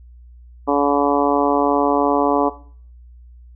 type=harmonic tone; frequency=143 Hz; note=D3; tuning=46 cents flat; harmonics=2 / 3 / 4 / 5 / 6 / 7 / 8; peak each=-19 / -21 / -22 / -23 / -24 / -24 / -25 dBFS; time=0.67-2.5 s; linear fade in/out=20 ms; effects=noise-tail reverb RT60 0.5 s tail -17 dB re dry + added 60 Hz sine -40 dBFS peak until 3.55 s